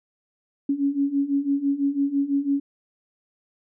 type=beating tone pair; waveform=sine; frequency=276.4 / 282.4 Hz; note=C#4 / C#4; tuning=-5 / +32 cents; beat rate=6 Hz; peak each=-25 / -22 dBFS; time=0.69-2.6 s; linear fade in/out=5 ms; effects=none